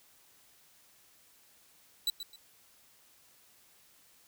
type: tone with echo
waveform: 40% pulse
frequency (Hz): 3951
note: B7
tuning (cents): 0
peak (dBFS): -26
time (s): 2.07-2.1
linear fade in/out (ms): 2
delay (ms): 130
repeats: 2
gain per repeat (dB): -11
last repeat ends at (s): 2.36
effects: white hiss -63 dBFS RMS until 4.27 s